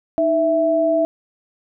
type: tone pair together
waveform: sine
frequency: 310.3 / 659.3 Hz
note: D#4 / E5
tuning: -5 / 0 cents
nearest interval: octave + minor second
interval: 1305 cents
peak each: -21 / -15 dBFS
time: 0.18-1.05 s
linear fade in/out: 0 ms
effects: none